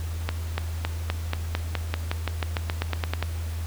accelerating click train, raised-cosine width 0.3 ms, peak -10 dBFS, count 18, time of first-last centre 0.29-3.226 s, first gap 290 ms, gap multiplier 0.93, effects added 82 Hz sine -28 dBFS peak until 3.66 s + pink hiss -43 dBFS RMS until 3.66 s

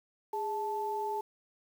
sine tone pair together, 412.5 / 874 Hz, G#4 / A5, -12 / -12 cents, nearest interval octave + minor second, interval 1300 cents, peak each -36 / -33 dBFS, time 0.33-1.21 s, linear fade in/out 5 ms, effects 9-bit

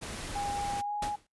pink noise, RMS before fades -39 dBFS, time 0.01-0.82 s, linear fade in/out 20 ms
sine tone with pitch glide, 812 to 829.5 Hz, G#5 to G#5, -39 to -2 cents, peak -31 dBFS, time 0.35-1.16 s, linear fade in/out 10 ms, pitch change +37 cents, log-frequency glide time 0.81-0.92 s
pink noise with exponential decay, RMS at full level -33 dBFS, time 1.02-1.27 s, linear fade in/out 5 ms, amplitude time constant 54 ms
effects noise-tail reverb RT60 0.2 s tail -25 dB re dry + resampled to 24000 Hz

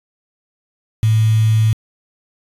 sine tone with quantisation, 110 Hz, A2, in tune, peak -10 dBFS, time 1.03-1.73 s, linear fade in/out 0 ms, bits 5, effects resampled to 32000 Hz

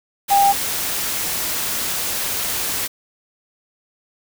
sine tone in noise, 799 Hz, G5, 33 cents sharp, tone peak -11 dBFS, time 0.3-0.53 s, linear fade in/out 20 ms, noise white, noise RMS -23 dBFS, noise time 0.28-2.88 s, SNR +9 dB, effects none

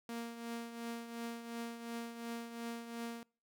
sawtooth tone with tremolo, 233.1 Hz, A#3, in tune, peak -35 dBFS, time 0.09-3.23 s, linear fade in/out 2 ms, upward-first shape triangle, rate 2.8 Hz, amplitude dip 65%, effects noise-tail reverb RT60 0.4 s tail -26 dB re dry

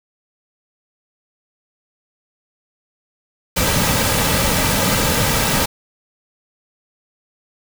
pink noise with comb filter, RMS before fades -17 dBFS, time 3.56-5.66 s, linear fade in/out 10 ms, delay 2.8 ms, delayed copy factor -0.5, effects none

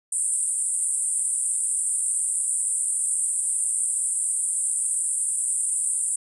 pink band-pass noise, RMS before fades -25 dBFS, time 0.12-6.16 s, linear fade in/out 5 ms, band 8300 to 9500 Hz, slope 96 dB/octave, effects none

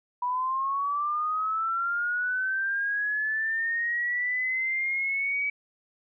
sine linear sweep, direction up, 976 to 2282 Hz, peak -25 dBFS, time 0.22-5.5 s, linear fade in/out 5 ms, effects none

